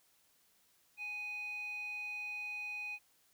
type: tone with band-pass filter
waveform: square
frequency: 830.6 Hz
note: G#5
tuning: in tune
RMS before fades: -42 dBFS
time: 0.97-2.99 s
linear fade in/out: 50 ms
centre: 2500 Hz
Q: 6.9
effects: white hiss -71 dBFS RMS until 3.33 s